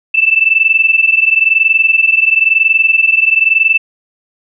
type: tone pair together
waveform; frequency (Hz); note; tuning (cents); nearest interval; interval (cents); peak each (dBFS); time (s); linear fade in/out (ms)
sine; 2637 / 2658; E7 / E7; 0 / +14; unison; 14; -10; 0.14-3.78; 10
effects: none